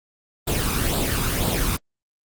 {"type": "noise with flanger", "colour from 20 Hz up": "pink", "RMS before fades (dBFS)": -22, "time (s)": [0.47, 1.77], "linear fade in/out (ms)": 10, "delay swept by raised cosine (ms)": [0.24, 0.83], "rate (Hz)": 2, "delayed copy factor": 0.6, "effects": ["Opus 24 kbps"]}